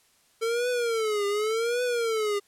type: tone with vibrato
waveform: square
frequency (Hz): 447.6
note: A4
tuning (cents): +30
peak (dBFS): -25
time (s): 0.41-2.4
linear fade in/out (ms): 20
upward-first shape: triangle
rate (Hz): 0.88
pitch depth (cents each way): 190
effects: white hiss -63 dBFS RMS until 2.47 s + low-pass 11000 Hz 12 dB/octave